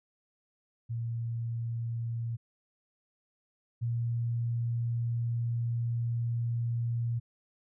sine tone pair in turn, 116.2 / 117.62 Hz, A#2 / A#2, -5 / +16 cents, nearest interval unison, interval 21 cents, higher second, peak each -31 / -28 dBFS, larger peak second, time 0.89-2.37 / 3.81-7.2 s, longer second, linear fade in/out 20 ms, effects none

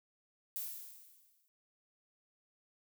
violet noise with exponential decay, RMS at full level -38 dBFS, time 0.56-1.48 s, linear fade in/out 0 ms, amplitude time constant 200 ms, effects none

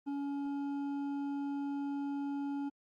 sine tone with hard clipping, 281.9 Hz, C#4, 29 cents sharp, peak -36 dBFS, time 0.06-2.7 s, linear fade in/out 20 ms, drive 7 dB, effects Opus 24 kbps

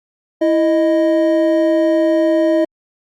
triangle tone pair together, 329.6 / 622.2 Hz, E4 / D#5, 0 / 0 cents, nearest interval major seventh, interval 1100 cents, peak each -12 dBFS, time 0.41-2.65 s, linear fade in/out 10 ms, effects Opus 48 kbps

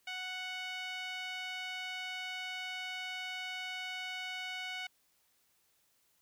sawtooth tone with band-pass filter, 740 Hz, F#5, in tune, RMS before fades -41 dBFS, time 0.07-4.87 s, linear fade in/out 5 ms, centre 2600 Hz, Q 2.1, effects white hiss -73 dBFS RMS until 6.21 s

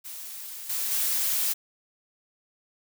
blue noise with level steps, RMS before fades -39 / -29 / -26 dBFS, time 0.04-1.54 s, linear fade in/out 20 ms, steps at 0.69 / 0.91 s, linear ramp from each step 10 ms, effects none

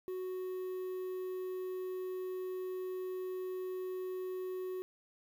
triangle tone with quantisation, 370 Hz, F#4, in tune, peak -35 dBFS, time 0.08-4.82 s, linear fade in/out 0 ms, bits 10, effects none

